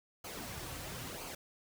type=noise with flanger; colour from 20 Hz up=pink; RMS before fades=-44 dBFS; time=0.24-1.35 s; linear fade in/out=5 ms; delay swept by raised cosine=0.54 to 4.94 ms; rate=1 Hz; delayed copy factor=-0.6; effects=none